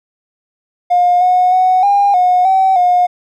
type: tone with pitch steps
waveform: triangle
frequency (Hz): 712 / 728 / 741 / 806 / 725 / 764 / 717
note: F5 / F#5 / F#5 / G5 / F#5 / G5 / F5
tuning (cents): +33 / -28 / +2 / +48 / -35 / -45 / +45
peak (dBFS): -4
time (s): 0.9-3.07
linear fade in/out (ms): 20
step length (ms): 310
effects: tanh soft clip ceiling -5 dBFS